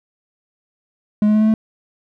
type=tone with pitch steps; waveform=triangle; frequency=210 / 212.3 / 214.7 / 217 / 219.4 Hz; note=G#3 / G#3 / A3 / A3 / A3; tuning=+19 / +38 / -42 / -24 / -5 cents; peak=-9 dBFS; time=1.22-1.54 s; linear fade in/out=2 ms; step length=64 ms; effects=none